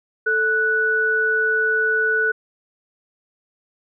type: tone pair together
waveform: sine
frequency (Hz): 440 / 1480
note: A4 / F#6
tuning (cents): 0 / 0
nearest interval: octave + major sixth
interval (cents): 2100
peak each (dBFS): -23 / -17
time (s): 0.26-2.32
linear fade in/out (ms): 10
effects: none